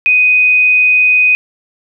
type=tone; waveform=sine; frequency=2497 Hz; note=D#7; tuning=6 cents sharp; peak=-6 dBFS; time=0.06-1.35 s; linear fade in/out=0 ms; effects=none